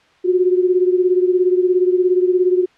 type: beating tone pair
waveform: sine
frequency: 361.2 / 378.2 Hz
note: F#4 / F#4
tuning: -42 / +38 cents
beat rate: 17 Hz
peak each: -13 / -18 dBFS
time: 0.24-2.66 s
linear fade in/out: 20 ms
effects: white hiss -53 dBFS RMS until 2.77 s + low-pass 3000 Hz 12 dB/octave